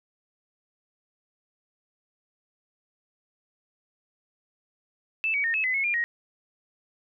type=tone with pitch steps; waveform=sine; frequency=2637 / 2261 / 1837 / 2587 / 2023 / 2184 / 2400 / 1882 Hz; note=E7 / C#7 / A#6 / E7 / B6 / C#7 / D7 / A#6; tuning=0 / +34 / -26 / -33 / +41 / -26 / +37 / +16 cents; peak=-23 dBFS; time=5.24-6.04 s; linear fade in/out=0 ms; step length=100 ms; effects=none